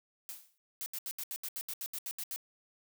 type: noise with exponential decay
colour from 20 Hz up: blue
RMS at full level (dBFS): -40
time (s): 0.29-0.58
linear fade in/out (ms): 0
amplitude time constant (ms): 61
type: noise bursts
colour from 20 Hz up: blue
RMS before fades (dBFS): -39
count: 13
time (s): 0.81-2.361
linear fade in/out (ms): 0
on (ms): 51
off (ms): 74
effects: none

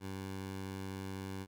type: tone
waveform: 15% pulse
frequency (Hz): 96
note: G2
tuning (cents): -36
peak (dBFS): -34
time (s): 0-1.47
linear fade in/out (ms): 50
effects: none

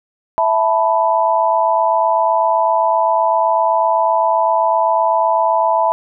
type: chord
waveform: sine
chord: E suspended fourth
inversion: none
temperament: equal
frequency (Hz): 659.3 / 880 / 987.8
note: E5 / A5 / B5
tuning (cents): 0 / 0 / 0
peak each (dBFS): -16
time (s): 0.38-5.92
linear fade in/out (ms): 0
effects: none

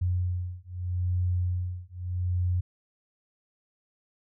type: beating tone pair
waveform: sine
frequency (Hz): 89.4 / 90.2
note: F2 / F#2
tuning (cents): +41 / -44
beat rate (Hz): 0.8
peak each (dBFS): -29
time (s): 0.01-2.61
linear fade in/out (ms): 10
effects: none

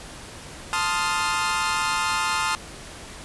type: chord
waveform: sawtooth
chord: F dominant seventh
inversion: first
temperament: equal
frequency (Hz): 880 / 1046.5 / 1244.5 / 1396.9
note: A5 / C6 / Eb6 / F6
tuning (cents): 0 / 0 / 0 / 0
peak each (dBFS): -24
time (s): 0.73-2.55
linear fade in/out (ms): 0
effects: pink hiss -40 dBFS RMS until 3.24 s + resampled to 24000 Hz

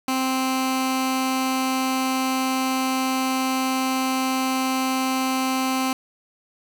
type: tone with notch filter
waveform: 15% pulse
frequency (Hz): 261.6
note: C4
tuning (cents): 0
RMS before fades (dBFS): -23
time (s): 0.08-5.93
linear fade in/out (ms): 2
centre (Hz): 560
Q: 1.9
effects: none

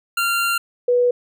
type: tone pair in turn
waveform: 25% pulse / sine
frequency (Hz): 1385 / 489.7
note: F6 / B4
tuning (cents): -15 / -15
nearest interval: octave + tritone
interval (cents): 1800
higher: first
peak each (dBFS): -14 / -13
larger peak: second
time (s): 0.17-0.58 / 0.88-1.11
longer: first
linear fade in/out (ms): 5
effects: none

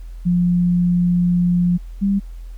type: tone pair in turn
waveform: sine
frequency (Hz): 176.2 / 197.78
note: F3 / G3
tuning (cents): +16 / +16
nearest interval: major second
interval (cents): 200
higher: second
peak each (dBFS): -13 / -14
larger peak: first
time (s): 0.25-1.78 / 2.01-2.2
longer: first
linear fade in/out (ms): 20
effects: added 42 Hz sine -30 dBFS peak until 2.57 s + pink hiss -56 dBFS RMS until 2.57 s

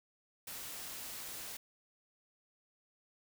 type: noise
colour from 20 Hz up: white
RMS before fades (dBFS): -45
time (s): 0.47-1.57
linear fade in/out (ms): 5
effects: none

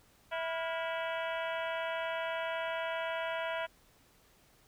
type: harmonic tone with a mistuned harmonic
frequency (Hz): 327.9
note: E4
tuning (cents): -9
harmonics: 2 / 3 / 4 / 5 / 6 / 7 / 8 / 9 / 10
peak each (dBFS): -36 / -40 / -42 / -44 / -46 / -47 / -48 / -49 / -50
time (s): 0.31-3.67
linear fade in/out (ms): 20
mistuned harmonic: 4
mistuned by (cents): +130
effects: pink hiss -65 dBFS RMS until 4.67 s

